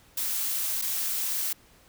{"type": "noise with dropouts", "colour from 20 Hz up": "blue", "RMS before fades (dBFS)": -29, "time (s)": [0.17, 1.53], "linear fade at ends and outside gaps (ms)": 5, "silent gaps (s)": [0.816, 0.821], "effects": ["pink hiss -58 dBFS RMS until 1.88 s"]}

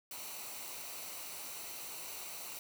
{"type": "noise with comb filter", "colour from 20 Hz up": "white", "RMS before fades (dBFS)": -45, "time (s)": [0.11, 2.59], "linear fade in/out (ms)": 2, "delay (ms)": 0.59, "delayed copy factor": -0.55, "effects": []}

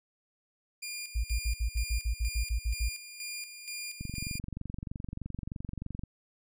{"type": "tone with tremolo", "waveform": "15% pulse", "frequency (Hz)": 2410, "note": "D7", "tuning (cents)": 44, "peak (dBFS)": -30, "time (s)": [0.82, 4.39], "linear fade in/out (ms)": 10, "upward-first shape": "square", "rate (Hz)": 2.1, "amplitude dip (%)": 60}
{"type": "tone bursts", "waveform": "sine", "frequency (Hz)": 55.7, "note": "A1", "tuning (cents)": 22, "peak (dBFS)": -26, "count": 12, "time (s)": [1.15, 2.891], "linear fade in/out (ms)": 10, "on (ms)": 91, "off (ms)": 59}
{"type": "click train", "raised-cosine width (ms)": 5, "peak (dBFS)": -25, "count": 48, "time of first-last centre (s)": [4.01, 6.036], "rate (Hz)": 23.2}
{"effects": []}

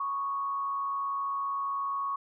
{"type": "tone with frequency modulation", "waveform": "sine", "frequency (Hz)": 1109, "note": "C#6", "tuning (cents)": 0, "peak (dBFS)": -29, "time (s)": [0, 2.16], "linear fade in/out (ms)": 5, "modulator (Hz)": 115, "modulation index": 0.36, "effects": []}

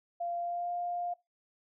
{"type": "tone with pitch glide", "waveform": "sine", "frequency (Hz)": [692, 702.9], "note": ["F5", "F5"], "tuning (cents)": [-16, 11], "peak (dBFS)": -32, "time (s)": [0.2, 1.14], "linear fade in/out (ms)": 10, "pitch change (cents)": 27, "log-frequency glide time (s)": [0.38, 0.71], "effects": ["noise-tail reverb RT60 0.2 s tail -20 dB re dry"]}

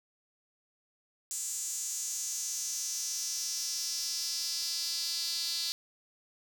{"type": "tone with high-pass filter sweep", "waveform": "sawtooth", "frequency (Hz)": 336.9, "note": "E4", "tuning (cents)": 38, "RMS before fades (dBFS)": -35, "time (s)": [1.31, 5.72], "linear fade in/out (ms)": 0, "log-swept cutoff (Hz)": [7300, 4400], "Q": 4.5, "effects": []}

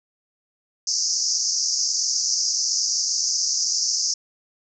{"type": "band-pass noise", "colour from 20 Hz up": "pink", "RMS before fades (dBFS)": -23, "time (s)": [0.87, 4.14], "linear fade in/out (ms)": 5, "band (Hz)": [4900, 6600], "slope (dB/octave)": 96, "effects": []}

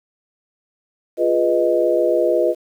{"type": "chord", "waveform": "sine", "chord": "F half-diminished seventh", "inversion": "none", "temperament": "equal", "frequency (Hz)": [349.2, 415.3, 493.9, 622.3], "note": ["F4", "Ab4", "Cb5", "Eb5"], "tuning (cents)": [0, 0, 0, 0], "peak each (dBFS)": [-19, -24, -19, -18], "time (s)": [1.17, 2.55], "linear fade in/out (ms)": 50, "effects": ["8-bit"]}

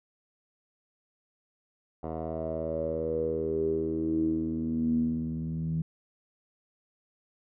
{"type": "tone with low-pass filter sweep", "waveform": "10% pulse", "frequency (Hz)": 80.3, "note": "E2", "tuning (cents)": -45, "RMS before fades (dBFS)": -30, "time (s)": [2.03, 5.82], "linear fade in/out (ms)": 5, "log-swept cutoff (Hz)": [770, 170], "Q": 9.3, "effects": []}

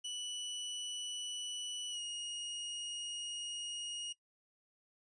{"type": "tone with pitch glide", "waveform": "sawtooth", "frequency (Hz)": [2960, 2874], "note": ["F#7", "F7"], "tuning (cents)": [0, 49], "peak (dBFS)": -36, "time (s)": [0.04, 4.13], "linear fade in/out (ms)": 10, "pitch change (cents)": -51, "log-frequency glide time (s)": [1.9, 2], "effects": ["noise-tail reverb RT60 0.1 s tail -21 dB re dry", "resampled to 22050 Hz"]}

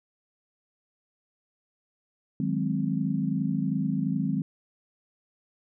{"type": "chord", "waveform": "sine", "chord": "Ab dominant seventh", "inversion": "second", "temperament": "equal", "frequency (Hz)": [155.56, 185, 207.7, 261.6], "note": ["Eb3", "Gb3", "Ab3", "C4"], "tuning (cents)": [0, 0, 0, 0], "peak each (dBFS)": -30, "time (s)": [2.4, 4.42], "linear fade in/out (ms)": 2, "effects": []}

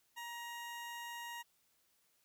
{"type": "tone", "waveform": "20% pulse", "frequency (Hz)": 945, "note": "A#5", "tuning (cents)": 23, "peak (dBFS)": -39, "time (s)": [0.16, 1.43], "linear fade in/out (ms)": 20, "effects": ["white hiss -75 dBFS RMS until 2.24 s"]}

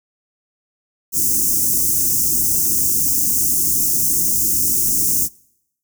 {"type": "band-stop noise", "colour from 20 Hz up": "white", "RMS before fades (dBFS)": -17, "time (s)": [1.12, 5.29], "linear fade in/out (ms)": 50, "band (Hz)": [360, 5800], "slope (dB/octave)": 48, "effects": ["noise-tail reverb RT60 0.8 s tail -25 dB re dry"]}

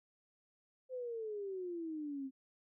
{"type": "exponential sweep", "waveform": "sine", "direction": "down", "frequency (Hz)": [521, 261.6], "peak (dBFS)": -39, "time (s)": [0.89, 2.31], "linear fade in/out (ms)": 50, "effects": []}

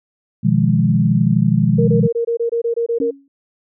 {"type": "chord", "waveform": "sine", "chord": "F half-diminished seventh", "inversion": "second", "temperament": "equal", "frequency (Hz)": [123.47, 155.56, 174.61, 207.7], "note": ["Cb3", "Eb3", "F3", "Ab3"], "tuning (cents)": [0, 0, 0, 0], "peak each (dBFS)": -17, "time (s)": [0.43, 2.08], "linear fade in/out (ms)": 20}
{"type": "tone bursts", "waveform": "sine", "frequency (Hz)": 466.3, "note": "A#4", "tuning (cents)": 1, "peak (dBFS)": -15, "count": 11, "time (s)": [1.78, 3.11], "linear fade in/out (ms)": 10, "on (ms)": 100, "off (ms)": 23}
{"type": "tone with exponential decay", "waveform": "sine", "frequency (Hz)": 277.2, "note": "C#4", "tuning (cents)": 0, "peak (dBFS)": -16, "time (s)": [3, 3.28], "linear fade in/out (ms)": 2, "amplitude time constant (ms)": 59}
{"effects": []}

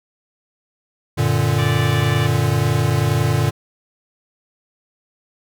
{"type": "chord", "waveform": "square", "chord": "Gb augmented", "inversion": "none", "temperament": "equal with one note detuned", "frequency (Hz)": [94.5, 116.54, 146.83], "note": ["Gb2", "Bb2", "D3"], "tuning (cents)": [37, 0, 0], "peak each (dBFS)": [-23, -19, -20], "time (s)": [1.17, 3.51], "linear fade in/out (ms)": 20}
{"type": "harmonic tone", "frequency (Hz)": 585, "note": "D5", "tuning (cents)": -7, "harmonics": [2, 3, 4, 5, 6], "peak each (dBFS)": [-32, -29, -33, -33, -35], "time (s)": [1.58, 2.27], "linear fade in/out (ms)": 10}
{"effects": []}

